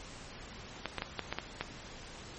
clicks, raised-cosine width 0.3 ms, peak -17 dBFS, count 7, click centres 0.857 / 0.983 / 1.021 / 1.193 / 1.326 / 1.386 / 1.61 s, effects pink hiss -48 dBFS RMS until 2.38 s + MP3 32 kbps

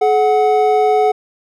triangle tone pair together, 426.7 / 740 Hz, G#4 / F#5, +47 / 0 cents, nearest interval minor seventh, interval 953 cents, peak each -11 dBFS, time 0.01-1.12 s, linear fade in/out 10 ms, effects none

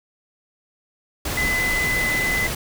sine tone in noise, 2018 Hz, B6, 37 cents sharp, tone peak -20 dBFS, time 1.37-2.47 s, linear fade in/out 5 ms, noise pink, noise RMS -26 dBFS, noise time 1.25-2.55 s, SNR +3 dB, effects none

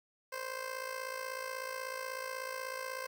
15% pulse tone with amplitude modulation, 522 Hz, C5, 4 cents flat, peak -29 dBFS, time 0.32-3.07 s, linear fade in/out 10 ms, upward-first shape sine, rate 56.3 Hz, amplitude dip 70%, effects 11-bit

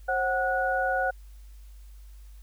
sine tone cluster, 534 / 744 / 1463 Hz, C5 / F#5 / F#6, +35 / +9 / -20 cents, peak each -29 / -27 / -28 dBFS, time 0.08-1.11 s, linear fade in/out 10 ms, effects added 50 Hz sine -44 dBFS peak until 2.42 s + white hiss -63 dBFS RMS until 2.42 s

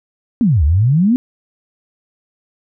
sine exponential two-way sweep, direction down then up, 261.6 to 68.6 to 261.6 Hz, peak -9 dBFS, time 0.41-1.16 s, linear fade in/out 0 ms, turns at 0.64 s, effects none

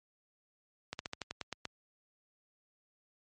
slowing click train, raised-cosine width 0.2 ms, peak -20 dBFS, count 9, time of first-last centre 0.93-1.653 s, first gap 61 ms, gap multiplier 1.11, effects high-pass 60 Hz 12 dB/octave + MP3 48 kbps

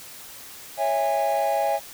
triangle chord, C# minor, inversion none, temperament equal with one note detuned, 554.4 / 659.3 / 819.2 Hz, C#5 / E5 / G#5, 0 / 0 / -24 cents, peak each -24 / -22 / -21 dBFS, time 0.77-1.8 s, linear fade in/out 50 ms, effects tanh soft clip ceiling -13 dBFS + white hiss -42 dBFS RMS until 1.93 s

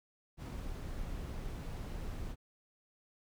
brown noise, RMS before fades -41 dBFS, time 0.37-2.36 s, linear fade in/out 50 ms, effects none

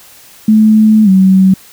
sine tone with pitch glide, 216.6 to 189.65 Hz, A3 to F#3, -27 to +43 cents, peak -3 dBFS, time 0.48-1.54 s, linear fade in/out 5 ms, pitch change -230 cents, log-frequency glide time 1.04-1.09 s, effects white hiss -39 dBFS RMS until 1.72 s

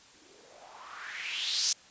violet noise with low-pass filter sweep, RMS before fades -36 dBFS, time 0.14-1.73 s, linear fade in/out 5 ms, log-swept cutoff 270 to 5900 Hz, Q 4, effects white hiss -56 dBFS RMS until 1.9 s + resampled to 16000 Hz

